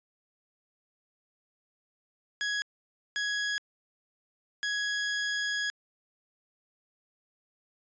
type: tone bursts at uneven times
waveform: sawtooth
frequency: 1667 Hz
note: G#6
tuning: 6 cents sharp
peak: -25 dBFS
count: 3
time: 2.41-2.62 / 3.16-3.58 / 4.63-5.7 s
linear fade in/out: 0 ms
effects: resampled to 16000 Hz